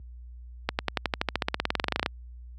accelerating click train, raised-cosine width 0.3 ms, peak -8 dBFS, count 24, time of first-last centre 0.69-2.061 s, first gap 99 ms, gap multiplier 0.95, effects added 60 Hz sine -32 dBFS peak until 2.58 s + high-pass 100 Hz 12 dB/octave

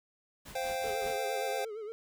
pink noise with tremolo, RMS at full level -47 dBFS, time 0.45-1.17 s, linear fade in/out 10 ms, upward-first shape sine, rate 5.2 Hz, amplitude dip 85%
square chord, C suspended fourth, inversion none, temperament just, 523.3 / 697.7 / 784.9 Hz, C5 / F5 / G5, 0 / -2 / +2 cents, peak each -36 / -39 / -38 dBFS, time 0.55-1.65 s, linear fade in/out 5 ms
triangle tone with vibrato, 431.7 Hz, A4, 33 cents flat, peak -36 dBFS, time 0.84-1.92 s, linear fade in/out 0 ms, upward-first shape sine, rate 8.7 Hz, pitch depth 90 cents each way
effects none

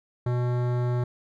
sine tone with hard clipping, 122.7 Hz, B2, 11 cents flat, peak -25 dBFS, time 0.26-1.04 s, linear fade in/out 5 ms, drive 17 dB, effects none

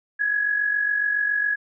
sine tone with amplitude modulation, 1676 Hz, G#6, 15 cents sharp, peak -17 dBFS, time 0.19-1.56 s, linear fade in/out 20 ms, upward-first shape sine, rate 47.2 Hz, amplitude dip 60%, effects none

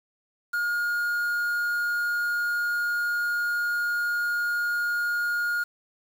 triangle tone with quantisation, 1426 Hz, F6, 36 cents sharp, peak -22 dBFS, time 0.53-5.64 s, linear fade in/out 10 ms, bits 7, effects none

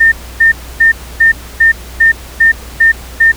sine tone bursts, 1812 Hz, A#6, 50 cents flat, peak -3 dBFS, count 9, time 0-3.32 s, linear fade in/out 10 ms, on 120 ms, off 280 ms, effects added 60 Hz sine -28 dBFS peak until 3.36 s + pink hiss -32 dBFS RMS until 3.36 s

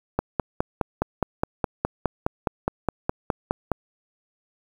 click train, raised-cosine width 1 ms, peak -7 dBFS, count 18, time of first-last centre 0.19-3.717 s, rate 4.82 Hz, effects 7-bit

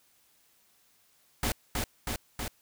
pink noise with echo, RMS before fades -29 dBFS, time 1.43-1.52 s, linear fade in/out 2 ms, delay 320 ms, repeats 3, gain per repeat -2 dB, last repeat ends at 2.48 s, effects white hiss -66 dBFS RMS until 2.61 s

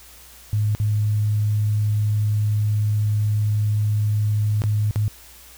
sine tone with dropouts, 105.6 Hz, G#2, 29 cents sharp, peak -17 dBFS, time 0.53-5.08 s, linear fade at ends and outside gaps 0 ms, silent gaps 0.75-0.8 / 4.619-4.638 / 4.91-4.959 s, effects added 60 Hz sine -50 dBFS peak until 5.57 s + white hiss -46 dBFS RMS until 5.57 s

